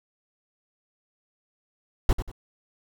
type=noise with echo; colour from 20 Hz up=brown; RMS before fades=-17 dBFS; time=2.09-2.13 s; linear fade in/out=2 ms; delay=93 ms; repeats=2; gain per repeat=-10 dB; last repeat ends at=2.316 s; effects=none